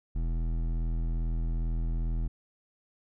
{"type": "tone with hard clipping", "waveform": "triangle", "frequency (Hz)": 41.2, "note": "E1", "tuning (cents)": 0, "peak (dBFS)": -29, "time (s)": [0.15, 2.28], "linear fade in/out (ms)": 10, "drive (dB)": 16, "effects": []}